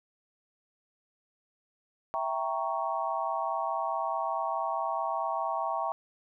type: chord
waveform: sine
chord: E diminished seventh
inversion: none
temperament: equal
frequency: 659.3 / 784 / 932.3 / 1108.7 Hz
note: E5 / G5 / Bb5 / Db6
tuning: 0 / 0 / 0 / 0 cents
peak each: -34 dBFS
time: 2.14-5.92 s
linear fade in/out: 0 ms
effects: none